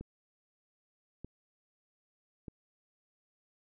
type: click train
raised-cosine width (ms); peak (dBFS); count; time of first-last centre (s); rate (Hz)
3; -30; 3; 0.01-2.482; 0.809
effects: none